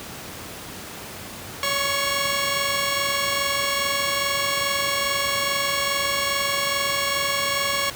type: tone pair together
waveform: 10% pulse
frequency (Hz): 561.2 / 1100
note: C#5 / C#6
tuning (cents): +21 / -14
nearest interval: octave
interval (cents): 1165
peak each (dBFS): -16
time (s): 1.63-7.9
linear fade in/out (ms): 2
effects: pink hiss -36 dBFS RMS until 7.95 s + high-pass 80 Hz 12 dB/octave